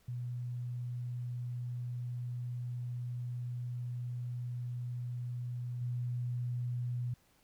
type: tone with level steps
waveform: sine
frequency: 122.3 Hz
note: B2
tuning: 16 cents flat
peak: -36 / -33 dBFS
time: 0.08-7.14 s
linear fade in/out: 5 ms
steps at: 5.81 s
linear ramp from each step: 5 ms
effects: pink hiss -69 dBFS RMS until 7.43 s